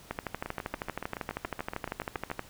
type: two click trains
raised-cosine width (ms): 0.5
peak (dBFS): -17 / -20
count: 30 / 14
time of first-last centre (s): 0.11-2.393 / 0.46-2.301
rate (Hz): 12.7 / 7.06
effects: pink hiss -53 dBFS RMS until 2.49 s